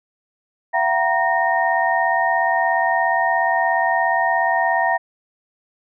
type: tone cluster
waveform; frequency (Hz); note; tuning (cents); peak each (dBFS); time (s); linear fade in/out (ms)
sine; 679 / 756 / 945 / 1844; F5 / F#5 / A#5 / A#6; -49 / +37 / +23 / -19; -21; 0.73-4.98; 20
effects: none